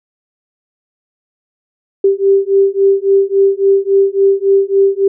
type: beating tone pair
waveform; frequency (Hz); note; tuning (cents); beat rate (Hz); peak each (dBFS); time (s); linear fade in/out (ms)
sine; 390.9 / 394.5; G4 / G4; -5 / +11; 3.6; -11; 2.04-5.08; 5
effects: none